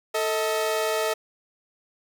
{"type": "tone pair together", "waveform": "sawtooth", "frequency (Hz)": [442.7, 635], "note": ["A4", "D#5"], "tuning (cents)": [11, 35], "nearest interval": "tritone", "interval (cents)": 624, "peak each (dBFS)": -22, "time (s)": [0.14, 1.14], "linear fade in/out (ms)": 10, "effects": []}